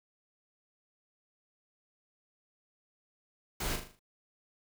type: noise with echo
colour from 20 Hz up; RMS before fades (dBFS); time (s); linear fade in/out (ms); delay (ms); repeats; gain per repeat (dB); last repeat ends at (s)
pink; -35; 3.6-3.76; 5; 39; 6; -6; 3.994
effects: none